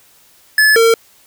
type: tone pair in turn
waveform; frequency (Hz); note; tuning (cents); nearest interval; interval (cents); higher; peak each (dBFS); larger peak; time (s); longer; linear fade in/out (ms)
square; 1723 / 456.4; A6 / A#4; -37 / -37; octave + major seventh; 2300; first; -8; neither; 0.58-0.76 / 0.76-0.94; neither; 2
effects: white hiss -49 dBFS RMS until 1.26 s